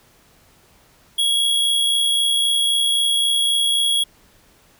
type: tone with amplitude modulation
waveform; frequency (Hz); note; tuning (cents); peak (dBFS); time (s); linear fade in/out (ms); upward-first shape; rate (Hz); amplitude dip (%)
square; 3322; G#7; 0; -15; 1.18-4.04; 10; sine; 63.8; 30
effects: pink hiss -54 dBFS RMS until 4.79 s